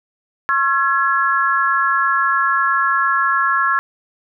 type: tone cluster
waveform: sine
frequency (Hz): 1085 / 1356 / 1682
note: C#6 / E6 / G#6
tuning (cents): -37 / +49 / +22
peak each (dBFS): -18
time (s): 0.49-3.79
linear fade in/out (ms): 0
effects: none